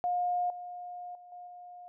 sine tone with level steps, 713 Hz, F5, 36 cents sharp, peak -27 / -39 / -49 / -43 / -45 dBFS, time 0.04-1.88 s, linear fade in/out 0 ms, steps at 0.5 / 1.15 / 1.32 / 1.47 s, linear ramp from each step 2 ms, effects none

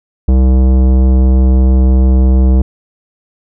sine tone with tanh clipping, 64.5 Hz, C2, 24 cents flat, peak -7 dBFS, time 0.28-2.62 s, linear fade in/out 5 ms, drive 16 dB, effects none

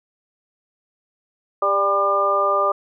harmonic tone with a mistuned harmonic, 200 Hz, G3, 35 cents sharp, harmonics 2 / 3 / 4 / 5 / 6, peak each -26 / -21 / -28 / -28 / -18 dBFS, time 1.62-2.72 s, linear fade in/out 5 ms, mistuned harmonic 3, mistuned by -30 cents, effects none

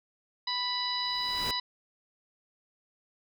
harmonic tone, 988 Hz, B5, in tune, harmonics 1 / 2 / 3 / 4 / 5, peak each -35 / -39 / -42 / -32 / -36 dBFS, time 0.47-1.6 s, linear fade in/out 5 ms
pink noise with exponential growth, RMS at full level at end -35 dBFS, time 0.86-1.51 s, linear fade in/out 2 ms, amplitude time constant 140 ms
effects none

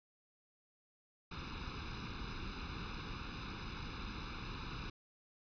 pink noise with comb filter, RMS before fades -44 dBFS, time 1.31-4.9 s, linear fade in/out 5 ms, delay 0.78 ms, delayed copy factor +0.85, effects resampled to 11025 Hz

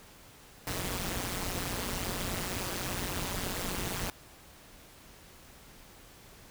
pink noise with amplitude modulation, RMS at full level -31 dBFS, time 0.67-4.1 s, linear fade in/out 2 ms, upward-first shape sine, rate 183 Hz, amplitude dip 95%, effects pink hiss -54 dBFS RMS until 6.5 s

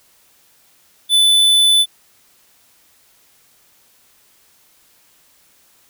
square tone, 3498 Hz, A7, 11 cents flat, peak -10 dBFS, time 1.09-1.86 s, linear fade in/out 50 ms, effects white hiss -54 dBFS RMS until 5.89 s

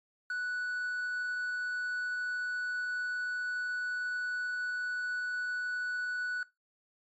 triangle tone with quantisation, 1480 Hz, F#6, in tune, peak -30 dBFS, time 0.3-6.43 s, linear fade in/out 2 ms, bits 10, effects noise-tail reverb RT60 0.2 s tail -19 dB re dry + MP3 32 kbps

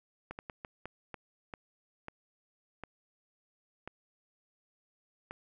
slowing click train, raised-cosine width 0.5 ms, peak -26 dBFS, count 11, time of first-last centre 0.31-5.31 s, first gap 79 ms, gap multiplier 1.38, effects none

